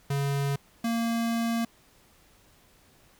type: tone pair in turn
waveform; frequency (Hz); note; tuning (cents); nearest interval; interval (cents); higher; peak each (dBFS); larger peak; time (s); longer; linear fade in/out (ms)
square; 140.1 / 230.9; C#3 / A#3; +19 / -16; major sixth; 865; second; -26; neither; 0.1-0.56 / 0.84-1.65; second; 5
effects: pink hiss -60 dBFS RMS until 3.19 s